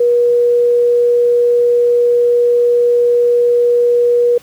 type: tone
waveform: sine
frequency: 481.1 Hz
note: B4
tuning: 45 cents flat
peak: -8 dBFS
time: 0-4.38 s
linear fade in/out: 5 ms
effects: pink hiss -43 dBFS RMS until 4.42 s + high-pass 100 Hz 12 dB/octave